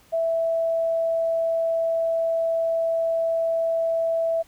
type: tone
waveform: sine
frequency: 659.3 Hz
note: E5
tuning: in tune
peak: -20 dBFS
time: 0.12-4.43 s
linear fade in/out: 20 ms
effects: pink hiss -56 dBFS RMS until 4.47 s